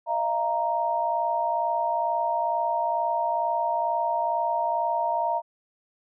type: chord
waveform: sine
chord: Eb suspended second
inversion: none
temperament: equal with one note detuned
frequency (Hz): 622.3 / 684.5 / 932.3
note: Eb5 / F5 / Bb5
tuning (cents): 0 / -35 / 0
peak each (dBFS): -31 / -27 / -25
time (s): 0.06-5.42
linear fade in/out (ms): 50
effects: none